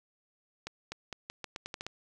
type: accelerating click train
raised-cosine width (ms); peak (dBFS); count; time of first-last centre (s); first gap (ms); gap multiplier
0.2; -21; 10; 0.67-1.866; 250; 0.83
effects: none